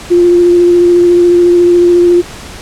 sine tone with vibrato, 350 Hz, F4, 4 cents sharp, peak -3 dBFS, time 0.1-2.22 s, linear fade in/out 20 ms, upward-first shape sine, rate 14 Hz, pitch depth 14 cents each way, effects pink hiss -28 dBFS RMS until 2.61 s + low-pass 9000 Hz 12 dB/octave

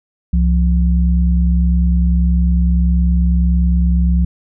sine tone pair together, 65.5 / 174.86 Hz, C2 / F3, +2 / +2 cents, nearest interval octave + perfect fourth, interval 1700 cents, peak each -11 / -16 dBFS, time 0.33-4.25 s, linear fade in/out 5 ms, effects none

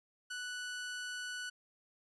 sawtooth tone, 1482 Hz, F#6, 2 cents sharp, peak -36 dBFS, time 0.3-1.5 s, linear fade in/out 10 ms, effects resampled to 22050 Hz

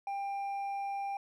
sine tone with hard clipping, 795 Hz, G5, 24 cents sharp, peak -35 dBFS, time 0.07-1.17 s, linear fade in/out 2 ms, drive 4 dB, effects none

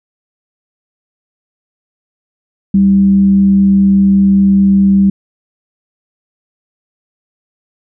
sine tone with frequency modulation, 196 Hz, G3, in tune, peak -5 dBFS, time 2.74-5.1 s, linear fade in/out 5 ms, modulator 121 Hz, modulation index 0.2, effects none

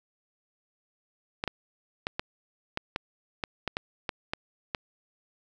clicks, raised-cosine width 0.3 ms, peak -13 dBFS, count 12, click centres 1.439 / 1.477 / 2.069 / 2.195 / 2.774 / 2.961 / 3.438 / 3.677 / 3.769 / 4.092 / 4.335 / 4.748 s, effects none

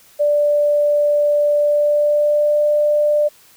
sine tone with pitch glide, 587.3 to 594.1 Hz, D5 to D5, 0 to +20 cents, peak -12 dBFS, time 0.19-3.29 s, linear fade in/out 20 ms, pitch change +20 cents, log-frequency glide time 1.54-2.66 s, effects white hiss -49 dBFS RMS until 3.56 s

